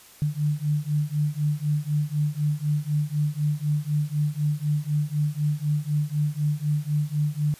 sine beating tone pair, 146.9 / 150.9 Hz, D3 / D3, +1 / +47 cents, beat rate 4 Hz, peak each -25 dBFS, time 0.22-7.54 s, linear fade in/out 0 ms, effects white hiss -50 dBFS RMS until 7.59 s + resampled to 32000 Hz

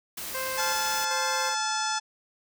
white noise, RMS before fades -36 dBFS, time 0.17-1.05 s, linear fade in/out 5 ms
15% pulse tone with tremolo, 523.3 Hz, C5, in tune, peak -24 dBFS, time 0.34-1.55 s, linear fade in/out 10 ms, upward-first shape square, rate 1.3 Hz, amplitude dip 55%
harmonic tone, 866 Hz, A5, 28 cents flat, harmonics 1 / 2 / 3 / 4 / 5 / 6 / 7 / 8 / 9 / 10, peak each -30 / -36 / -41 / -37 / -41 / -34 / -36 / -39 / -43 / -45 dBFS, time 0.57-2 s, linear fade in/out 20 ms
sine tone with pitch glide, 1392 to 1382.4 Hz, F6 to F6, -6 to -18 cents, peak -33 dBFS, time 0.59-1.99 s, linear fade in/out 10 ms, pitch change -12 cents, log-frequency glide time 1.06-1.63 s
effects none

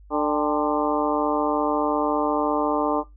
harmonic tone with a mistuned harmonic, 148.8 Hz, D3, 23 cents sharp, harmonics 2 / 3 / 4 / 5 / 6 / 7 / 8, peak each -24 / -26 / -27 / -28 / -29 / -29 / -30 dBFS, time 0.1-3.04 s, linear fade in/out 50 ms, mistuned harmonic 5, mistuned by +98 cents, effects noise-tail reverb RT60 0.2 s tail -18 dB re dry + added 50 Hz sine -45 dBFS peak until 3.16 s

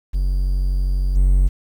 triangle tone with level steps, 46.25 Hz, F#1, in tune, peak -14 / -9 dBFS, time 0.13-1.49 s, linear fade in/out 20 ms, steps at 1.15 s, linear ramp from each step 20 ms, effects 8-bit

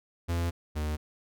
45% pulse tone pair in turn, 85.3 / 75.99 Hz, F2 / D#2, -40 / -40 cents, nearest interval major second, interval 200 cents, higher first, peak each -27 / -29 dBFS, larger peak first, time 0.28-0.51 / 0.75-0.97 s, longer first, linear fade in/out 20 ms, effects none

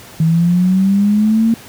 sine linear sweep, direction up, 158.7 to 230 Hz, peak -9 dBFS, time 0.2-1.54 s, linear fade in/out 2 ms, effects pink hiss -37 dBFS RMS until 1.68 s + high-pass 60 Hz 12 dB/octave

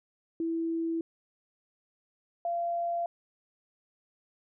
sine tone pair in turn, 329.6 / 686.8 Hz, E4 / F5, 0 / -29 cents, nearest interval octave + minor second, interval 1271 cents, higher second, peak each -28 dBFS, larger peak neither, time 0.4-1.01 / 2.45-3.06 s, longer neither, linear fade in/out 2 ms, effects none

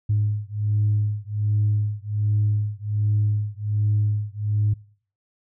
sine beating tone pair, 104.3 / 105.6 Hz, G#2 / G#2, +8 / +29 cents, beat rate 1.3 Hz, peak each -22 dBFS, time 0.09-4.74 s, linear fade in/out 10 ms, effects noise-tail reverb RT60 0.5 s tail -23 dB re dry + tanh soft clip ceiling -13 dBFS

